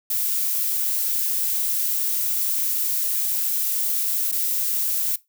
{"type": "noise with dropouts", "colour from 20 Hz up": "violet", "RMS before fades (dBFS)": -23, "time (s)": [0.1, 5.16], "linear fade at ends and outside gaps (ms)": 5, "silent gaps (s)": [4.316, 4.323], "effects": ["noise-tail reverb RT60 0.2 s tail -19 dB re dry"]}